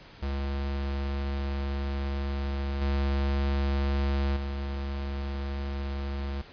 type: tone with level steps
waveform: square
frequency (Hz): 69.3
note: C#2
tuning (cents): 0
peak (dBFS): -29 / -25 / -31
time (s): 0.22-6.42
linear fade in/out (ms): 10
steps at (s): 2.81 / 4.36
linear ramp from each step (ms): 10
effects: pink hiss -50 dBFS RMS until 6.52 s + resampled to 11025 Hz